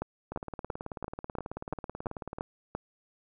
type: two click trains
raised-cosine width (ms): 1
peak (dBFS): -23 / -18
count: 39 / 9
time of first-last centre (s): 0.32-2.385 / 0.02-2.75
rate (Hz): 18.4 / 2.93
effects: none